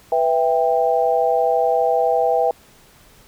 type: chord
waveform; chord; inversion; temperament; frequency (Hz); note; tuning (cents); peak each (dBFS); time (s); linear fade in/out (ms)
sine; E minor; second; just; 494.4 / 659.3 / 791.1; B4 / E5 / G5; +2 / 0 / +16; -19; 0.12-2.51; 2
effects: pink hiss -50 dBFS RMS until 3.27 s